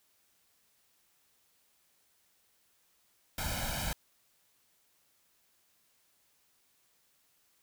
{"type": "noise with comb filter", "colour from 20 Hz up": "pink", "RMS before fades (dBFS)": -35, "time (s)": [3.38, 3.93], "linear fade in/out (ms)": 2, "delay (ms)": 1.3, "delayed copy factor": 0.9, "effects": ["white hiss -71 dBFS RMS until 7.62 s"]}